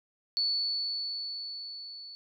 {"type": "tone with level ramp", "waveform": "sine", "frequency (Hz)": 4448, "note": "C#8", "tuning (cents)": 5, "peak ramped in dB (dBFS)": [-25, -43], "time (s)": [0.37, 2.15], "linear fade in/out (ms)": 0, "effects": []}